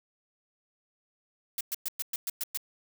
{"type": "noise bursts", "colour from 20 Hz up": "blue", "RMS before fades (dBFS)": -32, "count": 8, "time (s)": [1.58, 2.574], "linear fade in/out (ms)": 2, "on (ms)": 28, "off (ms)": 110, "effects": []}